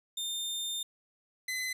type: tone pair in turn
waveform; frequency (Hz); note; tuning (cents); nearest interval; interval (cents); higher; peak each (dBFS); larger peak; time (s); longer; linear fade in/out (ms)
sawtooth; 3620 / 2027; A7 / B6; +48 / +45; minor seventh; 1003; first; -30 / -29; second; 0.17-0.83 / 1.48-1.73; first; 5
effects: resampled to 32000 Hz